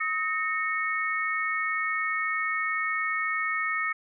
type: tone cluster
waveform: sine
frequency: 1270 / 1841 / 2204 Hz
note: D#6 / A#6 / C#7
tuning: +35 / -22 / -11 cents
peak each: -30 dBFS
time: 0-3.93 s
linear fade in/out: 10 ms
effects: none